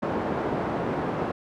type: band-pass noise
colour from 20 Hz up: pink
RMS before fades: -28 dBFS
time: 0.02-1.32 s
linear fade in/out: 10 ms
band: 180 to 950 Hz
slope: 12 dB/octave
effects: none

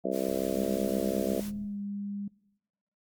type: harmonic tone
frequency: 65.7 Hz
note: C2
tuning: 8 cents sharp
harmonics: 3 / 4 / 5 / 6 / 7 / 8 / 9 / 10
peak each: -36 / -36 / -36 / -36 / -36 / -36 / -36 / -36 dBFS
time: 0.04-1.41 s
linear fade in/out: 10 ms
type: noise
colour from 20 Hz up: white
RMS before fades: -45 dBFS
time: 0.11-1.52 s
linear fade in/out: 50 ms
type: click train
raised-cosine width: 5 ms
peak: -37 dBFS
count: 52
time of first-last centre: 0.29-1.643 s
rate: 37.7 Hz
type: tone with pitch glide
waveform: sine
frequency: 205.7 to 201.8 Hz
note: G#3 to G#3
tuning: -16 to -49 cents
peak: -33 dBFS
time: 0.54-2.28 s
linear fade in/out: 5 ms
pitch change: -33 cents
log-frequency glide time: 1.62-1.8 s
effects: noise-tail reverb RT60 1.0 s tail -24 dB re dry + Opus 48 kbps

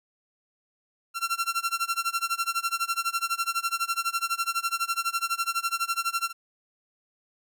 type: tone with tremolo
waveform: sawtooth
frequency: 1362 Hz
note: F6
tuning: 44 cents flat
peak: -19 dBFS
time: 1.14-6.33 s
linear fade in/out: 50 ms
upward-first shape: sine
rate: 12 Hz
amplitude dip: 95%
effects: none

